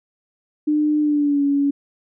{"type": "tone with pitch glide", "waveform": "sine", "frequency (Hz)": [300.8, 282.3], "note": ["D4", "C#4"], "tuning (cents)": [42, 32], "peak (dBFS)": -15, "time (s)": [0.67, 1.71], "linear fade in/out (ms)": 10, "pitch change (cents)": -110, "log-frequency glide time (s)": [1, 1.43], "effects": []}